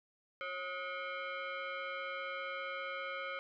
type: tone with frequency modulation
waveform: sine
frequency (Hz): 360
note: F#4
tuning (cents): -47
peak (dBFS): -38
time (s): 0.41-3.39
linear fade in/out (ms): 0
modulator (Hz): 905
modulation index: 2.5
effects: none